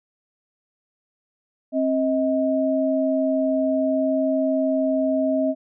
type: tone pair together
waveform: sine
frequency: 266.2 / 633.1 Hz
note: C4 / D#5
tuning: +30 / +30 cents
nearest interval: octave + minor third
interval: 1500 cents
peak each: -21 dBFS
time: 1.72-5.55 s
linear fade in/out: 50 ms
effects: none